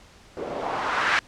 blue noise with low-pass filter sweep, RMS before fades -26 dBFS, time 0.37-1.19 s, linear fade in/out 0 ms, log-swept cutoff 430 to 1900 Hz, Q 2.1, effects pink hiss -51 dBFS RMS until 1.27 s + low-pass 7000 Hz 12 dB/octave

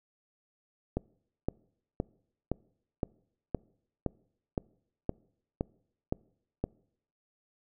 click train, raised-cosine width 2 ms, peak -16 dBFS, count 12, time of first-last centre 0.97-6.64 s, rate 1.94 Hz, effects noise-tail reverb RT60 0.7 s tail -25 dB re dry

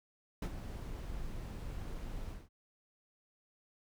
brown noise with ADSR envelope, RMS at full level -32 dBFS, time 0.42-2.49 s, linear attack 5 ms, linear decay 61 ms, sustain -10 dB, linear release 200 ms, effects none

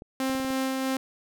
clicks, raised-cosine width 2 ms, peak -28 dBFS, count 6, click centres 0.021 / 0.298 / 0.351 / 0.4 / 0.448 / 0.504 s
sawtooth tone with tremolo, 264.2 Hz, C4, 17 cents sharp, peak -21 dBFS, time 0.2-0.97 s, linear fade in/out 2 ms, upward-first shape sine, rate 3.1 Hz, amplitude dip 25%
effects none

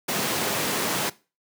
pink high-pass noise, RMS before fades -26 dBFS, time 0.08-1.1 s, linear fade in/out 10 ms, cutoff 170 Hz, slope 12 dB/octave, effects noise-tail reverb RT60 0.3 s tail -19 dB re dry + high-pass 100 Hz 12 dB/octave

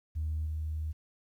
sine tone with level steps, 77.8 Hz, D#2, in tune, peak -29 / -31 dBFS, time 0.15-0.93 s, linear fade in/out 20 ms, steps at 0.45 s, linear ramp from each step 20 ms, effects tanh soft clip ceiling -26 dBFS + 11-bit

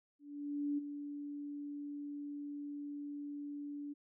sine tone with ADSR envelope, 289.2 Hz, D4, 27 cents flat, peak -32 dBFS, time 0.19-3.94 s, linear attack 590 ms, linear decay 16 ms, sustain -9 dB, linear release 19 ms, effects none

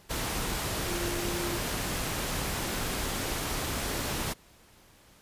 sine tone in noise, 347.4 Hz, F4, 9 cents flat, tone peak -34 dBFS, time 0.86-1.58 s, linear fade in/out 20 ms, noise pink, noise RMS -32 dBFS, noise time 0.09-4.34 s, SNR -5 dB, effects pink hiss -58 dBFS RMS until 5.21 s + resampled to 32000 Hz

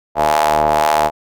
sawtooth ring-modulated tone, 76.4 Hz, D#2, 31 cents flat, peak -5 dBFS, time 0.15-1.11 s, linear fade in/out 50 ms, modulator 763 Hz, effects none

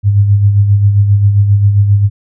sine tone with tremolo, 101.4 Hz, G#2, 41 cents flat, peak -3 dBFS, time 0.03-2.1 s, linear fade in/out 50 ms, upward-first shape sine, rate 7.5 Hz, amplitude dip 50%, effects none

